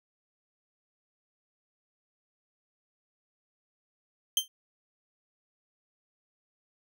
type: tone with exponential decay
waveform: sawtooth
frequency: 3136 Hz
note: G7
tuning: in tune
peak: -17 dBFS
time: 4.37-4.48 s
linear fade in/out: 2 ms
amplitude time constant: 22 ms
effects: none